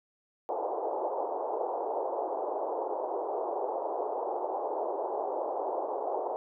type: band-pass noise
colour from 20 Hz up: white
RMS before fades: -33 dBFS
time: 0.49-6.36 s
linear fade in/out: 0 ms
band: 360 to 890 Hz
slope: 48 dB/octave
effects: none